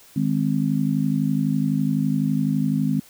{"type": "chord", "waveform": "sine", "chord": "Ab major", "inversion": "second", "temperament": "just", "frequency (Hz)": [155.74, 207.7, 259.6], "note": ["Eb3", "Ab3", "C4"], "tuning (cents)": [2, 0, -13], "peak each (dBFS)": -23, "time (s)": [0.16, 3], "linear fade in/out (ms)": 5, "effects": ["white hiss -50 dBFS RMS until 3.09 s"]}